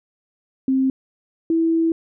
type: tone pair in turn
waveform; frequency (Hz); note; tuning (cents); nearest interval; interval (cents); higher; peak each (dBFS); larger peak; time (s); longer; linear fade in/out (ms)
sine; 264.4 / 328.1; C4 / E4; +18 / -8; major third; 374; second; -15; neither; 0.68-0.9 / 1.5-1.92; second; 2
effects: none